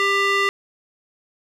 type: tone with band-pass filter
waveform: square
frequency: 396.5 Hz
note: G4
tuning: 20 cents sharp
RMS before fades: -19 dBFS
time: 0-0.49 s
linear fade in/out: 0 ms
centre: 2000 Hz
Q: 1.4
effects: none